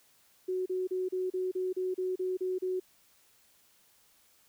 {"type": "tone bursts", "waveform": "sine", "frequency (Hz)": 370, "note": "F#4", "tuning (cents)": 0, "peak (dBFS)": -29, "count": 11, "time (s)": [0.48, 2.8], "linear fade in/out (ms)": 10, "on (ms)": 180, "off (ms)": 34, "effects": ["white hiss -65 dBFS RMS until 4.48 s"]}